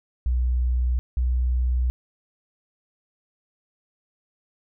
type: tone pair in turn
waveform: sine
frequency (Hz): 61.74 / 62.1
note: B1 / B1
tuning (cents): 0 / +10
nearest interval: unison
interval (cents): 10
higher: second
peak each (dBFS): -19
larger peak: neither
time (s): 0.26-0.99 / 1.17-1.9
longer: neither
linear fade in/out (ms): 0
effects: none